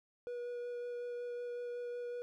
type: tone with vibrato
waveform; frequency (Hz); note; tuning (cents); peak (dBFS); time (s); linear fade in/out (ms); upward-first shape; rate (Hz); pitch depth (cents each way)
triangle; 484.1; B4; -35; -37; 0.27-2.22; 0; sine; 5.4; 9
effects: none